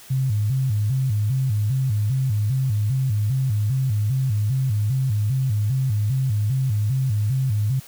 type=tone with vibrato; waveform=sine; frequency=117.8 Hz; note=A#2; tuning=19 cents sharp; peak=-18 dBFS; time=0.1-7.8 s; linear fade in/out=10 ms; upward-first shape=square; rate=2.5 Hz; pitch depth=200 cents each way; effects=white hiss -45 dBFS RMS until 7.87 s